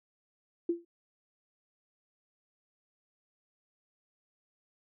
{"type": "tone with exponential decay", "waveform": "sine", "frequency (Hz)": 341.4, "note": "F4", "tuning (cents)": -39, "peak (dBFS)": -23, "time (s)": [0.69, 0.85], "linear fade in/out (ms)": 5, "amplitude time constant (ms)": 34, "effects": []}